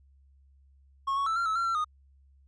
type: tone with pitch steps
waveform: triangle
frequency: 1092 / 1113 / 1321 / 1378 / 1300 / 1369 / 1350 / 1235 Hz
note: C#6 / C#6 / E6 / F6 / E6 / F6 / E6 / D#6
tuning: -26 / +7 / +3 / -24 / -24 / -35 / +41 / -13 cents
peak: -24 dBFS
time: 1.07-1.846 s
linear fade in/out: 10 ms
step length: 97 ms
effects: added 68 Hz sine -57 dBFS peak until 2.47 s + resampled to 22050 Hz